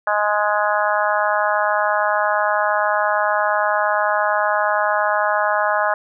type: harmonic tone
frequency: 208.7 Hz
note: G#3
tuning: 9 cents sharp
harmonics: 3 / 4 / 5 / 6 / 7 / 8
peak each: -21 / -22 / -23 / -24 / -24 / -25 dBFS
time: 0.07-5.94 s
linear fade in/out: 2 ms
effects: none